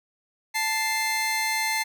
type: tone pair together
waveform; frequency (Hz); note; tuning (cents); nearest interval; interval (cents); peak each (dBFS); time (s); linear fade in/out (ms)
sawtooth; 880 / 2093; A5 / C7; 0 / 0; octave + minor third; 1500; -24 / -22; 0.54-1.84; 20
effects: none